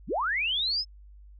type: linear sweep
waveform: sine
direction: up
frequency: 105.4 to 5274 Hz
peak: -25 dBFS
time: 0.07-0.85 s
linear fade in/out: 50 ms
effects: added 50 Hz sine -47 dBFS peak until 1.39 s